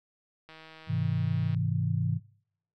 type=click train; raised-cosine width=0.3 ms; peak=-33 dBFS; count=169; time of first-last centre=0.49-1.547 s; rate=159 Hz
type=chord; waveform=sine; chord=Ab augmented; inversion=none; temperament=equal with one note detuned; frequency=103.83 / 130.81 / 162.45 Hz; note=Ab2 / C3 / E3; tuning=0 / 0 / -25 cents; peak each=-30 dBFS; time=0.87-2.2 s; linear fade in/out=50 ms
effects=noise-tail reverb RT60 0.7 s tail -25 dB re dry